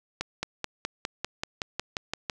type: accelerating click train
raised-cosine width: 0.2 ms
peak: -12 dBFS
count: 12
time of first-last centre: 0.21-2.298 s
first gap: 220 ms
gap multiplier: 0.97
effects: none